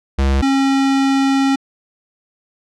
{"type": "tone pair in turn", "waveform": "square", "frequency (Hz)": [67.9, 271.6], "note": ["C#2", "C#4"], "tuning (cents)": [-35, -35], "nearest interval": "2 octaves", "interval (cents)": 2400, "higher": "second", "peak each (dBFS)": -13, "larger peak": "neither", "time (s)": [[0.18, 0.42], [0.42, 1.56]], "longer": "second", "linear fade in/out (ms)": 10, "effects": ["low-pass 6000 Hz 12 dB/octave"]}